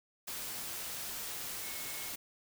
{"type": "tone in noise", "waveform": "sine", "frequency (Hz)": 2184, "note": "C#7", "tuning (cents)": -26, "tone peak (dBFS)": -50, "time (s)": [1.63, 2.1], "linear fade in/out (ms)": 10, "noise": "white", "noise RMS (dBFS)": -41, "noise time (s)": [0.27, 2.16], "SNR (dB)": -12, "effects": []}